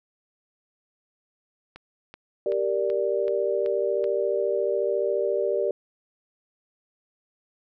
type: click train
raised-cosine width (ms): 0.3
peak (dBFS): -26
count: 7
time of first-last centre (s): 1.76-4.041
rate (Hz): 2.63
type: chord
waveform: sine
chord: G minor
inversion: none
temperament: equal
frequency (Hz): 392 / 466.2 / 587.3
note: G4 / Bb4 / D5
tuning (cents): 0 / 0 / 0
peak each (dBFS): -26 / -27 / -26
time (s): 2.46-5.71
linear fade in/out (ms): 2
effects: none